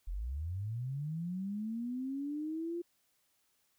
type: linear sweep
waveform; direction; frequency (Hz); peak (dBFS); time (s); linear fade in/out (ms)
sine; up; 38.89 to 349.2; -35; 0.07-2.82; 10
effects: white hiss -75 dBFS RMS until 3.78 s